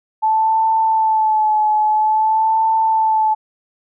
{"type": "tone with vibrato", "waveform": "sine", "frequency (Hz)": 871, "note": "A5", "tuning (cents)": -18, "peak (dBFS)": -12, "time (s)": [0.22, 3.35], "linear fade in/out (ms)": 20, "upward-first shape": "sine", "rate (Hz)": 0.5, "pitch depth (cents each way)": 34, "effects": []}